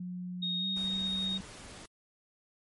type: tone with pitch glide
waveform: sine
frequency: 180 to 190.7 Hz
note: F#3 to G3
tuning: -47 to -47 cents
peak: -36 dBFS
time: 0-1.41 s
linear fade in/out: 5 ms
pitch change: +100 cents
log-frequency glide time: 0.59-0.65 s
type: tone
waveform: sine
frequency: 3729 Hz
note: A#7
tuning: in tune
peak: -31 dBFS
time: 0.42-1.38 s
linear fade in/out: 10 ms
type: noise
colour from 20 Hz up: pink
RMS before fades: -48 dBFS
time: 0.76-1.86 s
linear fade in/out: 5 ms
effects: MP3 48 kbps

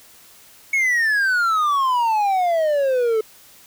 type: exponential sweep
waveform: triangle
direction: down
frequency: 2217 to 430 Hz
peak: -14 dBFS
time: 0.73-3.21 s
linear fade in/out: 5 ms
effects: white hiss -48 dBFS RMS until 3.66 s

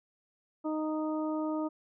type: harmonic tone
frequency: 310 Hz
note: D#4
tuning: 6 cents flat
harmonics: 1 / 2 / 3 / 4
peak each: -31 / -37 / -41 / -43 dBFS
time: 0.64-1.69 s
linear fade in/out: 20 ms
effects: none

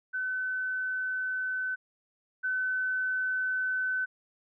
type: tone pair in turn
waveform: sine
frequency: 1515 / 1515 Hz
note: F#6 / F#6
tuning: +40 / +40 cents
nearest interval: unison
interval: 0 cents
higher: neither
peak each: -29 / -27 dBFS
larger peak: second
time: 0.13-1.76 / 2.43-4.06 s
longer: neither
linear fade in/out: 20 ms
effects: none

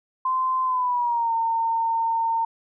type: tone with pitch glide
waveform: sine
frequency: 1035 to 911.5 Hz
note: C6 to A#5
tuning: -19 to -39 cents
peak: -20 dBFS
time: 0.25-2.45 s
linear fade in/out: 5 ms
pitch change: -220 cents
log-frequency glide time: 0.64-1.33 s
effects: none

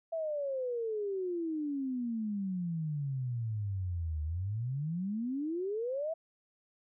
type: exponential two-way sweep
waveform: sine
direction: down then up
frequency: 667 to 75 to 667 Hz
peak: -32 dBFS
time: 0.12-6.14 s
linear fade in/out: 10 ms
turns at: 4.23 s
effects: none

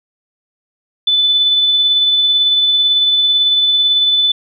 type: tone with tremolo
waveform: sine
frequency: 3500 Hz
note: A7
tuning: 10 cents flat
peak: -8 dBFS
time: 1.07-4.32 s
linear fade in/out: 5 ms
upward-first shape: triangle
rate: 18 Hz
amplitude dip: 30%
effects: none

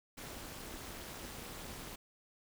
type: noise with amplitude modulation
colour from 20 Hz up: pink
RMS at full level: -43 dBFS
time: 0.17-1.96 s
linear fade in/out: 10 ms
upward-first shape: sine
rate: 290 Hz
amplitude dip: 90%
effects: none

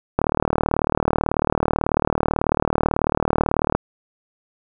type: click train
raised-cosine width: 1 ms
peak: -3 dBFS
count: 137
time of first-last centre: 0.19-3.75 s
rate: 38.2 Hz
effects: none

